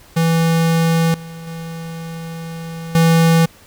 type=tone with level steps; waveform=square; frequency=164.81 Hz; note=E3; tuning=in tune; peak=-13 / -31 / -27 / -10 dBFS; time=0.16-3.46 s; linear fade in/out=10 ms; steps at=1.14 / 1.47 / 2.95 s; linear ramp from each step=2 ms; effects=pink hiss -46 dBFS RMS until 3.66 s

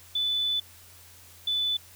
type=tone pair in turn; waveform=sine; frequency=3490 / 3490 Hz; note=A7 / A7; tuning=-15 / -15 cents; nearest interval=unison; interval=0 cents; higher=neither; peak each=-24 dBFS; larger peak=neither; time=0.15-0.6 / 1.47-1.77 s; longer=first; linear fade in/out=5 ms; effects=added 88 Hz sine -56 dBFS peak until 1.95 s + white hiss -52 dBFS RMS until 1.95 s

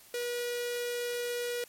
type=tone with notch filter; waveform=sawtooth; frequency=483 Hz; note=B4; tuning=39 cents flat; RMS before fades=-34 dBFS; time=0.14-1.64 s; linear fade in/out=2 ms; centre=1000 Hz; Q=1.5; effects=white hiss -56 dBFS RMS until 1.68 s + MP3 64 kbps

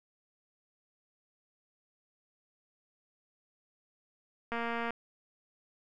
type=click train; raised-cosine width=0.5 ms; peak=-21 dBFS; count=91; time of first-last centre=4.52-4.906 s; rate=233 Hz; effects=none

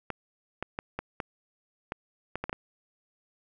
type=clicks; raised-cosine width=0.5 ms; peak=-17 dBFS; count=10; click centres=0.103 / 0.626 / 0.789 / 0.99 / 1.202 / 1.921 / 2.356 / 2.44 / 2.495 / 2.529 s; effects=none

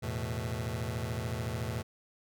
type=chord; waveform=sawtooth; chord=E suspended fourth; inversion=none; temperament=just; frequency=82.41 / 109.88 / 123.61 Hz; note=E2 / A2 / B2; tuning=0 / -2 / +2 cents; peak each=-35 / -32 / -33 dBFS; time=0.02-1.83 s; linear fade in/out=20 ms; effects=none

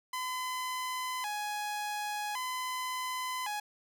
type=tone with vibrato; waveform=sawtooth; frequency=921 Hz; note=A#5; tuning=21 cents flat; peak=-30 dBFS; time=0.13-3.6 s; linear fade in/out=5 ms; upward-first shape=square; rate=0.45 Hz; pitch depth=170 cents each way; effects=none

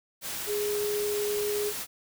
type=tone in noise; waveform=sine; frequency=415.3 Hz; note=G#4; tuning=in tune; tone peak=-27 dBFS; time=0.46-1.73 s; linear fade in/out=50 ms; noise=white; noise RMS=-35 dBFS; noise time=0.21-1.87 s; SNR=+5 dB; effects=none

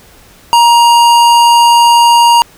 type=tone with hard clipping; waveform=sine; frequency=942 Hz; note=A#5; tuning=18 cents sharp; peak=-5 dBFS; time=0.53-2.42 s; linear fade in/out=0 ms; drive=17 dB; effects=pink hiss -41 dBFS RMS until 2.57 s

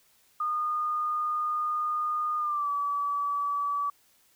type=tone with pitch glide; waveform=sine; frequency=1223 to 1147.7 Hz; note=D#6 to D6; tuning=-30 to -40 cents; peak=-26 dBFS; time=0.4-3.9 s; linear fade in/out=5 ms; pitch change=-110 cents; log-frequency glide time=2.38-2.7 s; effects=white hiss -64 dBFS RMS until 4.35 s

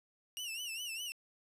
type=tone with vibrato; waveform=sawtooth; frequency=2807 Hz; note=F7; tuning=8 cents sharp; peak=-36 dBFS; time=0.37-1.12 s; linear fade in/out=0 ms; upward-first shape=sine; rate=4.9 Hz; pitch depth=120 cents each way; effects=resampled to 32000 Hz + 11-bit

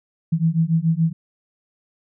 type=beating tone pair; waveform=sine; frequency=160 / 167 Hz; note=D#3 / E3; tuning=+49 / +23 cents; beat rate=7 Hz; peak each=-19 dBFS; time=0.32-1.13 s; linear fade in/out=10 ms; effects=none

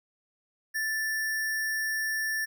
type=tone with sample-and-hold; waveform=sine; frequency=1760 Hz; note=A6; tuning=in tune; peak=-27 dBFS; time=0.74-2.46 s; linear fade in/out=20 ms; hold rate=7350 Hz; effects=none

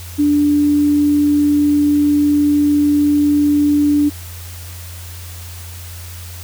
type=tone; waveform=sine; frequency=292.6 Hz; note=D4; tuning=6 cents flat; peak=-10 dBFS; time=0.18-4.1 s; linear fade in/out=20 ms; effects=added 87 Hz sine -30 dBFS peak until 6.43 s + white hiss -36 dBFS RMS until 6.43 s

